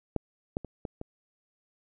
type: clicks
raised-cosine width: 2 ms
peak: -14 / -16 / -26 / -21 / -23 dBFS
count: 5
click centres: 0.163 / 0.569 / 0.647 / 0.852 / 1.014 s
effects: none

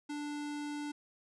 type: tone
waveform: square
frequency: 293.7 Hz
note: D4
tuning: in tune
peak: -38 dBFS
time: 0.09-0.92 s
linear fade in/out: 10 ms
effects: resampled to 22050 Hz

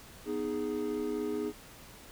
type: chord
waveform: triangle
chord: G# minor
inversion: first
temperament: equal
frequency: 246.9 / 311.1 / 415.3 Hz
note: B3 / D#4 / G#4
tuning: 0 / 0 / 0 cents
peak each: -36 / -34 / -32 dBFS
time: 0.25-1.53 s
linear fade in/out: 50 ms
effects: pink hiss -52 dBFS RMS until 2.11 s

